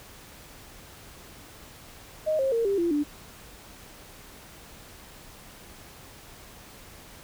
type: tone with pitch steps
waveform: sine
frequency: 622.3 / 535.5 / 460.8 / 396.6 / 341.3 / 293.7 Hz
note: D#5 / C5 / A#4 / G4 / F4 / D4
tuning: 0 / +40 / -20 / +20 / -40 / 0 cents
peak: -22 dBFS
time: 2.26-3.04 s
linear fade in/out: 20 ms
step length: 130 ms
effects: pink hiss -48 dBFS RMS until 7.23 s